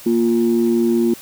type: tone pair together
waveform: sine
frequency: 233.7 / 349.2 Hz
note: A#3 / F4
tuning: +5 / 0 cents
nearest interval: perfect fifth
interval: 695 cents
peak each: -15 dBFS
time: 0.06-1.14 s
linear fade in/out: 5 ms
effects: tanh soft clip ceiling -7 dBFS + white hiss -39 dBFS RMS until 1.21 s